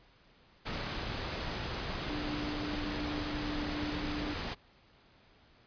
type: tone in noise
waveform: sine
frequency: 297.2 Hz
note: D4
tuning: 21 cents sharp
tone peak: -37 dBFS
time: 2.09-4.35 s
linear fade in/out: 20 ms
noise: pink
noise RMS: -37 dBFS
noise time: 0.65-4.55 s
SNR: -3 dB
effects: pink hiss -63 dBFS RMS until 5.66 s + resampled to 11025 Hz